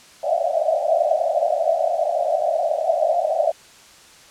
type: band-pass noise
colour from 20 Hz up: white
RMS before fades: -20 dBFS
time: 0.23-3.52 s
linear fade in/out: 2 ms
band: 590 to 710 Hz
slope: 96 dB/octave
effects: white hiss -47 dBFS RMS until 4.3 s + low-pass 8000 Hz 12 dB/octave